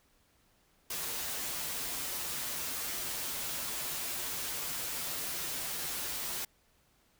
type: noise with comb filter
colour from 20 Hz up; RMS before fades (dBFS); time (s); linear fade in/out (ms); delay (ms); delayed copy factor
white; -37; 0.9-6.45; 5; 9.6; -0.6
effects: pink hiss -69 dBFS RMS until 7.19 s